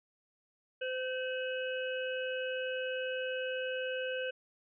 harmonic tone with a mistuned harmonic, 514 Hz, C5, 31 cents flat, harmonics 1 / 3 / 5 / 6, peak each -35 / -40 / -44 / -44 dBFS, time 0.81-4.31 s, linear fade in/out 10 ms, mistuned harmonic 6, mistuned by -90 cents, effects none

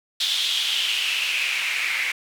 white noise with band-pass filter sweep, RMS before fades -24 dBFS, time 0.2-2.12 s, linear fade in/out 5 ms, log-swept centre 3600 to 2100 Hz, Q 5.2, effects none

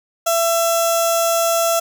15% pulse tone with notch filter, 670 Hz, E5, 28 cents sharp, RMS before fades -17 dBFS, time 0.26-1.8 s, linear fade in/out 10 ms, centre 2100 Hz, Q 0.58, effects none

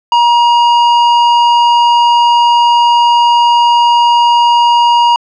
triangle tone with hard clipping, 950 Hz, A#5, 33 cents sharp, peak -7 dBFS, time 0.12-5.16 s, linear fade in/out 2 ms, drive 15 dB, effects low-pass 5000 Hz 12 dB/octave

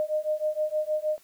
sine beating tone pair, 610 / 616.4 Hz, D#5 / D#5, -34 / -16 cents, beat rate 6.4 Hz, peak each -28 dBFS, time 0-1.18 s, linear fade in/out 0 ms, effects white hiss -59 dBFS RMS until 1.23 s

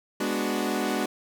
sawtooth chord, G# half-diminished seventh, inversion none, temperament equal, 207.7 / 246.9 / 293.7 / 370 Hz, G#3 / B3 / D4 / F#4, 0 / 0 / 0 / 0 cents, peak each -27 dBFS, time 0.2-1.06 s, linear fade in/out 5 ms, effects none

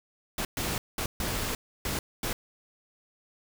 pink noise bursts at uneven times, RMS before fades -31 dBFS, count 6, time 0.38-0.45 / 0.57-0.78 / 0.98-1.06 / 1.2-1.55 / 1.85-1.99 / 2.23-2.33 s, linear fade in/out 2 ms, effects none

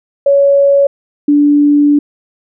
sine tone pair in turn, 560 / 291.2 Hz, C#5 / D4, +18 / -15 cents, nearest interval major seventh, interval 1133 cents, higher first, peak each -5 dBFS, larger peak neither, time 0.26-0.87 / 1.28-1.99 s, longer second, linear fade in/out 5 ms, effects none

